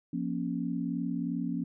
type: chord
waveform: sine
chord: Bb minor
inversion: second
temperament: equal with one note detuned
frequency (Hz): 174.61 / 237.7 / 277.2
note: F3 / Bb3 / Db4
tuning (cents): 0 / +34 / 0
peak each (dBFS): -34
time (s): 0.13-1.64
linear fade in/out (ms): 5
effects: none